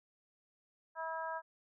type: harmonic tone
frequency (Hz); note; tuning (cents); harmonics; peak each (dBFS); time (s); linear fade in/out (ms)
323.8; E4; -31; 2 / 3 / 4 / 5; -43 / -40 / -46 / -45; 0.95-1.42; 50
effects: none